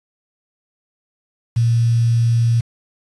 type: tone with quantisation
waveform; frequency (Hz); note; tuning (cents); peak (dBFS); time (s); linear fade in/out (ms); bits
sine; 116.54; A#2; 0; -12; 1.56-2.61; 10; 6
effects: resampled to 24000 Hz